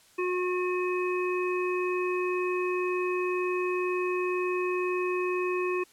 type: harmonic tone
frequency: 362.2 Hz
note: F#4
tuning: 37 cents flat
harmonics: 1 / 3 / 5 / 7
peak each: -27 / -34 / -43 / -35 dBFS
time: 0.18-5.84 s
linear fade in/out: 10 ms
effects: white hiss -59 dBFS RMS until 5.92 s + low-pass 11000 Hz 12 dB/octave